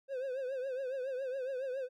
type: tone with vibrato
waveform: triangle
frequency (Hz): 523.3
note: C5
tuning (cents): 0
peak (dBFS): -33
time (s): 0.08-1.89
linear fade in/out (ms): 50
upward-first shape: triangle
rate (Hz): 7.2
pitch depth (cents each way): 110
effects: none